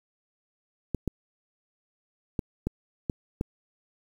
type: clicks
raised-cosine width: 3 ms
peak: -14 dBFS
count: 6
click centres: 0.947 / 1.077 / 2.392 / 2.67 / 3.098 / 3.411 s
effects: 8-bit